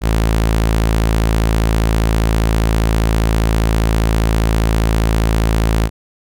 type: tone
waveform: sawtooth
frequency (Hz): 55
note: A1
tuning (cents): 0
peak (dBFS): -8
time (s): 0.01-5.9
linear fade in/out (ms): 50
effects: none